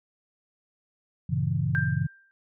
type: chord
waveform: sine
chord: G diminished seventh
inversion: none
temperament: equal with one note detuned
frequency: 96.26 / 116.54 / 138.59 / 164.81 Hz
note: G2 / Bb2 / Db3 / Fb3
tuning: -31 / 0 / 0 / 0 cents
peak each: -31 / -30 / -27 / -29 dBFS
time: 1.29-2.07 s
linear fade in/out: 10 ms
type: tone with exponential decay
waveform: sine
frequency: 1583 Hz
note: G6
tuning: 17 cents sharp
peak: -23 dBFS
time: 1.75-2.31 s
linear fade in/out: 0 ms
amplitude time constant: 120 ms
effects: none